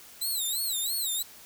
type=tone with vibrato; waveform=10% pulse; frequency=3951 Hz; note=B7; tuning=in tune; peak=-21 dBFS; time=0.21-1.23 s; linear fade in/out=10 ms; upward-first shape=sine; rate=3 Hz; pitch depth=170 cents each way; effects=white hiss -50 dBFS RMS until 1.45 s